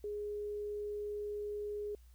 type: tone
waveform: sine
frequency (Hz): 415.3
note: G#4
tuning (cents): 0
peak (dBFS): -37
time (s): 0.04-1.95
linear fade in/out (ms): 2
effects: added 60 Hz sine -56 dBFS peak until 2.14 s + white hiss -72 dBFS RMS until 2.14 s